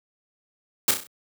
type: noise with echo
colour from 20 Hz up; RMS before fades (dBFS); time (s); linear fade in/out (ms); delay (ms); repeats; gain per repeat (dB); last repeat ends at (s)
white; -18; 0.88-0.91; 2; 32; 5; -6; 1.07
effects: high-pass 100 Hz 12 dB/octave